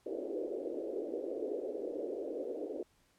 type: band-pass noise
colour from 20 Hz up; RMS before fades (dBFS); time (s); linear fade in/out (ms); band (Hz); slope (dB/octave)
white; -39; 0.06-2.83; 5; 300 to 540; 48
effects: pink hiss -71 dBFS RMS until 3.18 s + low-pass 12000 Hz 12 dB/octave